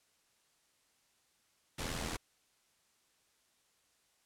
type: noise with amplitude modulation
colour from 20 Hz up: pink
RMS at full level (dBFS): -36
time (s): 1.78-2.17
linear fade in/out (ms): 10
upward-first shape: sine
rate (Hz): 82.7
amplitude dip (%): 60
effects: white hiss -73 dBFS RMS until 4.25 s + low-pass 10000 Hz 12 dB/octave